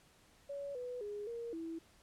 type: tone with pitch steps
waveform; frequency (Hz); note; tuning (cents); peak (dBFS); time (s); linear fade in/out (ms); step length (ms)
sine; 564 / 494.4 / 413.5 / 467.8 / 328.3; C#5 / B4 / G#4 / A#4 / E4; +30 / +2 / -8 / +6 / -7; -40; 0.49-1.79; 10; 260
effects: pink hiss -66 dBFS RMS until 2.02 s + low-pass 11000 Hz 12 dB/octave